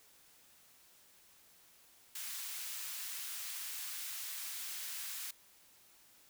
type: high-pass noise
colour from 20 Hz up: white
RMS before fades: -43 dBFS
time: 2.15-5.31 s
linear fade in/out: 5 ms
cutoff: 1500 Hz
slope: 12 dB/octave
effects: white hiss -64 dBFS RMS until 6.29 s